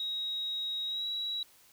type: tone with pitch glide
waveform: sine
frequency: 3800 to 3889 Hz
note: A#7 to B7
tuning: +33 to -27 cents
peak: -32 dBFS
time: 0-1.43 s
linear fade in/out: 2 ms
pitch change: +40 cents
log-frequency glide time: 0.86-1.06 s
effects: white hiss -61 dBFS RMS until 1.72 s